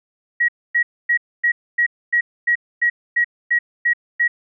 sine tone bursts, 1907 Hz, A#6, 39 cents sharp, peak -13 dBFS, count 12, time 0.4-4.28 s, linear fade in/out 10 ms, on 85 ms, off 260 ms, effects none

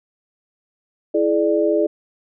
sine tone cluster, 331.4 / 424.6 / 592 Hz, E4 / G#4 / D5, +9 / +38 / +14 cents, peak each -19 dBFS, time 1.14-1.87 s, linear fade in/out 10 ms, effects none

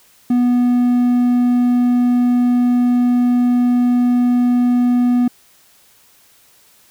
triangle tone, 245 Hz, B3, 14 cents flat, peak -9 dBFS, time 0.3-5.28 s, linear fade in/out 5 ms, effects white hiss -51 dBFS RMS until 6.9 s

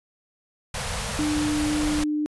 pink band-stop noise, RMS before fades -29 dBFS, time 0.74-2.04 s, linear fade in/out 5 ms, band 220 to 440 Hz, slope 96 dB/octave
sine tone, 300.3 Hz, D4, 39 cents sharp, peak -22 dBFS, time 1.19-2.26 s, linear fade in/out 0 ms
effects resampled to 24000 Hz

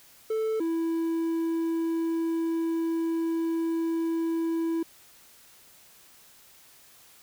triangle tone pair in turn, 440 / 329.6 Hz, A4 / E4, 0 / 0 cents, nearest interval perfect fourth, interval 500 cents, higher first, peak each -23 dBFS, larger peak neither, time 0.3-0.6 / 0.6-4.83 s, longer second, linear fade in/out 5 ms, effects white hiss -55 dBFS RMS until 7.22 s

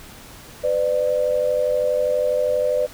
sine tone pair together, 503.6 / 596 Hz, B4 / D5, +34 / +25 cents, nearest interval minor third, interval 291 cents, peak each -20 dBFS, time 0.63-2.87 s, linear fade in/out 20 ms, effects pink hiss -42 dBFS RMS until 2.93 s

